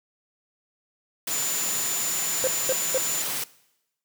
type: high-pass noise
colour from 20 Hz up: white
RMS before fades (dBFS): -29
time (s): 1.27-3.44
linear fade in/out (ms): 5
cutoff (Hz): 110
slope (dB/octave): 48
type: tone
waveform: sine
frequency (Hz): 7040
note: A8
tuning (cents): 0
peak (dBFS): -27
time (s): 1.31-3.22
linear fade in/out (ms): 0
type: tone bursts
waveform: triangle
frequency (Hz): 523.3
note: C5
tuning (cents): 0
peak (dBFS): -19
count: 3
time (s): 2.44-2.976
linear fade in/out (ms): 0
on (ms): 32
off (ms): 220
effects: noise-tail reverb RT60 0.9 s tail -21 dB re dry